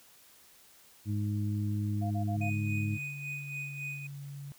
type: harmonic tone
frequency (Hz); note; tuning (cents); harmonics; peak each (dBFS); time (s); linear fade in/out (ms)
103.83; G#2; 0; 1 / 2 / 3; -30 / -36 / -40; 1.05-2.99; 50
type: tone bursts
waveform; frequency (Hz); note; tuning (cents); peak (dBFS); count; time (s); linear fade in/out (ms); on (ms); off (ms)
sine; 697; F5; -4; -37; 4; 2.01-2.503; 20; 100; 31
type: tone with pitch glide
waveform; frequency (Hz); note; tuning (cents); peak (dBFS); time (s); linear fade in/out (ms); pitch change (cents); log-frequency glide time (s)
sine; 142.1 to 140.87; C#3 to C#3; +43 to +28; -40; 2.36-4.52; 0; -15; 3.4-3.53
type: tone with tremolo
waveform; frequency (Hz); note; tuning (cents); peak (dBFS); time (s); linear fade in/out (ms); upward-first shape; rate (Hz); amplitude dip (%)
triangle; 2489; D#7; 0; -34; 2.41-4.07; 5; sine; 3.6; 60
effects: white hiss -59 dBFS RMS until 4.58 s